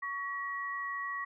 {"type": "tone pair together", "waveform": "sine", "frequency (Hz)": [1123.4, 1913], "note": ["C#6", "A#6"], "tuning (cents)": [23, 44], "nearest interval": "major sixth", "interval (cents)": 921, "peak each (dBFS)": [-37, -37], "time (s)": [0.02, 1.25], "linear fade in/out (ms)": 10, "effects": []}